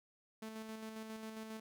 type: tone with tremolo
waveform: sawtooth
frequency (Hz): 220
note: A3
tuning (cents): 0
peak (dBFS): -40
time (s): 0.42-1.6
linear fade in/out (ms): 5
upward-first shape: square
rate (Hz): 7.4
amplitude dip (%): 35
effects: none